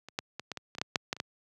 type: clicks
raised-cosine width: 0.2 ms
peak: -27 / -13 / -20 / -19 / -20 / -27 / -18 / -12 / -9 / -13 / -29 / -14 dBFS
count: 12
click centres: 0.086 / 0.189 / 0.396 / 0.517 / 0.573 / 0.751 / 0.784 / 0.815 / 0.958 / 1.129 / 1.166 / 1.201 s
effects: high-pass 100 Hz 12 dB/octave